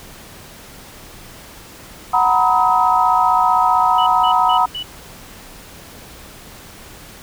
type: chord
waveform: sine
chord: B major seventh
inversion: second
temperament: equal with one note detuned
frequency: 740 / 932.3 / 987.8 / 1269.9 Hz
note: F#5 / A#5 / B5 / D#6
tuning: 0 / 0 / 0 / +35 cents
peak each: -17 dBFS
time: 2.13-4.66 s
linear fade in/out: 10 ms
type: tone bursts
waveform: sine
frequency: 2960 Hz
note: F#7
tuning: in tune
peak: -23 dBFS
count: 4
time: 3.98-4.83 s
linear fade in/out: 5 ms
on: 85 ms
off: 170 ms
effects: pink hiss -39 dBFS RMS until 7.22 s